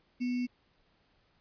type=tone with sample-and-hold; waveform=sine; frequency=246.9 Hz; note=B3; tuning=in tune; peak=-29 dBFS; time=0.2-0.47 s; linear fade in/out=20 ms; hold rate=2450 Hz; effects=pink hiss -70 dBFS RMS until 1.4 s + resampled to 11025 Hz